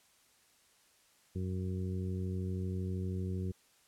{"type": "harmonic tone", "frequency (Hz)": 92.7, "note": "F#2", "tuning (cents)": 4, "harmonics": [1, 2, 3, 4, 5], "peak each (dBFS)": [-35, -39, -49, -44, -52], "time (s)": [1.35, 3.52], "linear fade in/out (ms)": 10, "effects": ["white hiss -67 dBFS RMS until 3.87 s", "low-pass 11000 Hz 12 dB/octave"]}